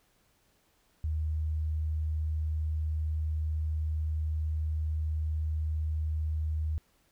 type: tone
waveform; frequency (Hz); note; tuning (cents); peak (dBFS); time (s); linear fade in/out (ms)
sine; 77.78; D#2; 0; -28; 1.04-6.78; 0
effects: pink hiss -69 dBFS RMS until 7.11 s